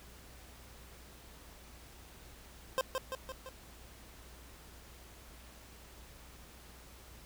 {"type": "tone with echo", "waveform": "25% pulse", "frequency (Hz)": 523.3, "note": "C5", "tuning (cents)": 0, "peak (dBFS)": -25, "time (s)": [2.78, 2.81], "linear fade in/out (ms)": 0, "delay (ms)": 170, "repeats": 4, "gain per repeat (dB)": -4, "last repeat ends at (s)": 3.49, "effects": ["added 60 Hz sine -56 dBFS peak until 7.25 s", "pink hiss -56 dBFS RMS until 7.25 s"]}